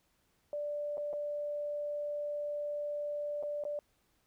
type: tone with dropouts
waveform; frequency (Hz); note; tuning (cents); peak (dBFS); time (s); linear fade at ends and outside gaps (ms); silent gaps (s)
sine; 587.3; D5; 0; -34; 0.53-3.79; 1; 0.972-0.979 / 1.13-1.135 / 3.427-3.434 / 3.638-3.651
effects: pink hiss -74 dBFS RMS until 4.26 s